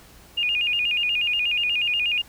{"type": "tone with vibrato", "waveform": "sine", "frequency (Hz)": 2637, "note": "E7", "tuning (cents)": 0, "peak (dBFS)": -20, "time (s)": [0.37, 2.22], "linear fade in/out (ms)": 10, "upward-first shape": "square", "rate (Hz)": 8.3, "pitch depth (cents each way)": 120, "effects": ["added 60 Hz sine -55 dBFS peak until 2.28 s", "pink hiss -50 dBFS RMS until 2.28 s"]}